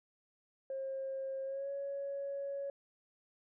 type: tone with pitch glide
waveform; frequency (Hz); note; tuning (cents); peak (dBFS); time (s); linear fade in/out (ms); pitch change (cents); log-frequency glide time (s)
sine; 536 to 557.5; C5 to C#5; +42 to +10; -36; 0.7-2.7; 2; +68; 1.44-1.7
effects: tanh soft clip ceiling -32 dBFS